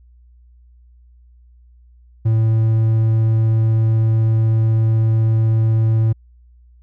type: tone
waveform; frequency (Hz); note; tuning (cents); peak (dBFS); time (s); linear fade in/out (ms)
triangle; 111.5; A2; +23; -10; 2.25-6.13; 10
effects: added 60 Hz sine -45 dBFS peak until 6.82 s